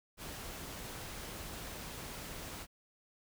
pink noise, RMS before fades -45 dBFS, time 0.17-2.67 s, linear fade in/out 50 ms, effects none

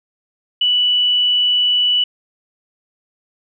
sine tone, 2960 Hz, F#7, in tune, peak -12 dBFS, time 0.61-2.04 s, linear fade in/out 5 ms, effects none

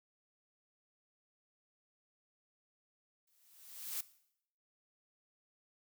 blue noise with exponential growth, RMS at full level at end -37 dBFS, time 3.27-4.01 s, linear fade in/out 5 ms, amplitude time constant 160 ms, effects noise-tail reverb RT60 0.7 s tail -18 dB re dry

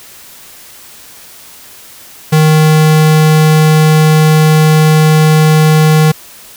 square tone, 155.56 Hz, D#3, in tune, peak -5 dBFS, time 2.32-6.12 s, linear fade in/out 10 ms, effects white hiss -35 dBFS RMS until 6.56 s

